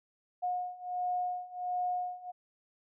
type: beating tone pair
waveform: sine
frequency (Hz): 721 / 722.4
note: F#5 / F#5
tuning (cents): -45 / -42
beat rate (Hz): 1.4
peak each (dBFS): -36 / -34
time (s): 0.42-2.32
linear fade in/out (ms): 20
effects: none